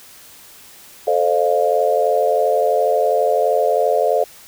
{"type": "chord", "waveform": "sine", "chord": "F dominant seventh", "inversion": "first", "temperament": "equal with one note detuned", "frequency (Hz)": [440, 523.3, 606.3, 698.5], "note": ["A4", "C5", "Eb5", "F5"], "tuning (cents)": [0, 0, -45, 0], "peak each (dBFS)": -19, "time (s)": [1.07, 4.24], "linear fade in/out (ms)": 5, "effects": ["white hiss -43 dBFS RMS until 4.47 s"]}